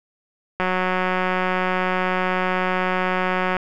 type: click train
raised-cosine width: 0.5 ms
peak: -7 dBFS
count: 547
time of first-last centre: 0.6-3.567 s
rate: 184 Hz
effects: none